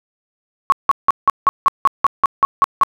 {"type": "tone bursts", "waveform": "sine", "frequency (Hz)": 1108.7, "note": "C#6", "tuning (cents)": 0, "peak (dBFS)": -7, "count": 12, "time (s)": [0.7, 2.834], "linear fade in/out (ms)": 0, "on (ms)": 22, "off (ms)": 170, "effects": []}